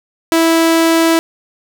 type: tone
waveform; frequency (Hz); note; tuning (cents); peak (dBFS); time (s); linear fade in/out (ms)
sawtooth; 328.5; E4; -6; -5; 0.32-1.19; 0
effects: none